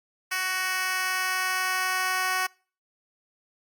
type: tone with high-pass filter sweep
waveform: 10% pulse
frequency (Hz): 372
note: F#4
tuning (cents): +9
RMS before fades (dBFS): -27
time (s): 0.31-2.47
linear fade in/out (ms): 10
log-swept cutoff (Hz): 1600 to 910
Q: 0.95
effects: noise-tail reverb RT60 0.4 s tail -25 dB re dry + Opus 48 kbps